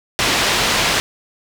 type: low-pass noise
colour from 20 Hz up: white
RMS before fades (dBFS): -17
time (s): 0.19-1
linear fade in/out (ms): 0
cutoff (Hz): 4200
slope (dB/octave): 12
effects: none